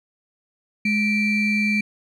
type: ring-modulated tone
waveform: triangle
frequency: 1070 Hz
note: C6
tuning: 38 cents sharp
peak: -13 dBFS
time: 0.85-1.81 s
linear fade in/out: 5 ms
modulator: 1280 Hz
effects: none